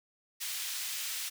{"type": "high-pass noise", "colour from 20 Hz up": "pink", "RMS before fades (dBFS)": -37, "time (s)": [0.4, 1.3], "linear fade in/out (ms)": 20, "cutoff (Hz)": 2800, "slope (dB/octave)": 12, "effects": []}